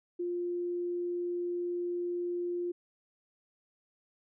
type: tone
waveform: sine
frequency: 351 Hz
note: F4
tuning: 9 cents sharp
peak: -31 dBFS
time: 0.19-2.72 s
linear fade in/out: 10 ms
effects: none